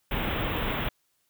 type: band-stop noise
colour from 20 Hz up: pink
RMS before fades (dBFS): -29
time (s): 0.11-0.89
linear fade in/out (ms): 5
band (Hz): 3600 to 15000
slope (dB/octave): 96
effects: white hiss -72 dBFS RMS until 1.29 s